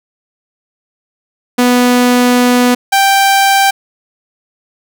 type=tone pair in turn; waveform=sawtooth; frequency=246.5 / 784.6 Hz; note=B3 / G5; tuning=-3 / +1 cents; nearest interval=octave + minor sixth; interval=2004 cents; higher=second; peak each=-3 dBFS; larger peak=neither; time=1.58-2.75 / 2.92-3.71 s; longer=first; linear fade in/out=10 ms; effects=none